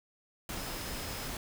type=tone in noise; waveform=sine; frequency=5110 Hz; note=D#8; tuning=45 cents sharp; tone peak=-49 dBFS; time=0.56-1.28 s; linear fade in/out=2 ms; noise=pink; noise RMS=-39 dBFS; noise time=0.49-1.37 s; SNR=-13 dB; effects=none